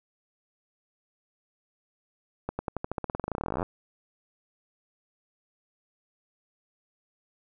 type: accelerating click train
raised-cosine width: 1 ms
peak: -16 dBFS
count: 30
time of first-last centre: 2.49-3.629 s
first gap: 100 ms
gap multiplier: 0.92
effects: none